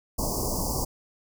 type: band-stop noise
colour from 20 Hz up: pink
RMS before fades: -28 dBFS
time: 0.18-0.85 s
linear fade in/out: 10 ms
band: 1100 to 4700 Hz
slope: 96 dB/octave
effects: none